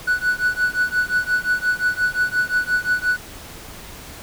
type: tone with tremolo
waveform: triangle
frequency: 1480 Hz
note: F#6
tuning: in tune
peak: -11 dBFS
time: 0.07-3.17 s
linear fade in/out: 10 ms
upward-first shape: triangle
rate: 5.7 Hz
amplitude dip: 100%
effects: tanh soft clip ceiling -8 dBFS + pink hiss -38 dBFS RMS until 4.22 s